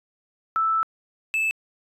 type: tone pair in turn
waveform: sine / triangle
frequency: 1318.5 / 2624 Hz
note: E6 / E7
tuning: 0 / -9 cents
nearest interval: octave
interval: 1191 cents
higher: second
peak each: -19 dBFS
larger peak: neither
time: 0.56-0.83 / 1.34-1.51 s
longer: first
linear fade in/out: 0 ms
effects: resampled to 32000 Hz